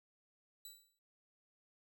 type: tone with exponential decay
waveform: 15% pulse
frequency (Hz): 3951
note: B7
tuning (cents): 0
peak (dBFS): -40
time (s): 0.65-0.99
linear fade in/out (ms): 2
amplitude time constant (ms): 73
effects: none